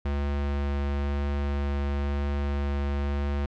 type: tone with vibrato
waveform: square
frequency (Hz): 71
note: C#2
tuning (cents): +42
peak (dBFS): -26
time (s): 0.05-3.46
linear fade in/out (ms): 5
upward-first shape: triangle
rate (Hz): 1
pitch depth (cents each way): 8
effects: low-pass 3000 Hz 12 dB/octave